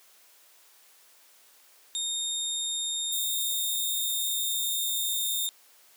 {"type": "tone with pitch glide", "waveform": "25% pulse", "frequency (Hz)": [3681, 3656], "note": ["A#7", "A#7"], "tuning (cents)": [-23, -34], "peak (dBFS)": -24, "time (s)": [1.95, 5.49], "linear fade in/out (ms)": 0, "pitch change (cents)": -11, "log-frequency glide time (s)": [2.33, 4.99]}
{"type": "high-pass noise", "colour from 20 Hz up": "white", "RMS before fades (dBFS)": -33, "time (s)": [3.12, 5.47], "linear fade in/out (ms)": 5, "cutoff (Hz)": 8100, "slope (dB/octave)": 48}
{"effects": ["white hiss -58 dBFS RMS until 5.96 s", "high-pass 400 Hz 12 dB/octave"]}